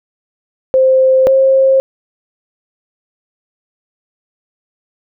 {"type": "tone pair in turn", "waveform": "sine", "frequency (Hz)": [523.3, 533.4], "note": ["C5", "C5"], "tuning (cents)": [0, 33], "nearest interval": "unison", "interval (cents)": 33, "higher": "second", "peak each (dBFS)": -6, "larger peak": "neither", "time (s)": [[0.74, 1.27], [1.27, 1.8]], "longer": "neither", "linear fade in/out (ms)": 0, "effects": []}